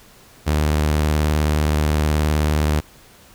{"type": "tone with vibrato", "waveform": "sawtooth", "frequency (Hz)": 75.8, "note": "D#2", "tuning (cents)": -45, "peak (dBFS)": -12, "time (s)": [0.46, 2.81], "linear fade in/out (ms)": 20, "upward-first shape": "sine", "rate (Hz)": 19, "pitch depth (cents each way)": 60, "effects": ["pink hiss -48 dBFS RMS until 3.34 s"]}